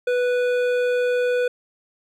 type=tone with hard clipping; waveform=sine; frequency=493.3 Hz; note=B4; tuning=2 cents flat; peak=-20 dBFS; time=0.07-1.48 s; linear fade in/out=5 ms; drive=11 dB; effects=none